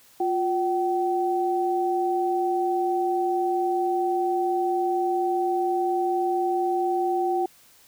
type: tone pair together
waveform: sine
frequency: 353.4 / 764.1 Hz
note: F4 / G5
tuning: +21 / -44 cents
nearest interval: octave + minor second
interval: 1335 cents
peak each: -24 dBFS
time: 0.2-7.46 s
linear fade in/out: 5 ms
effects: white hiss -55 dBFS RMS until 7.87 s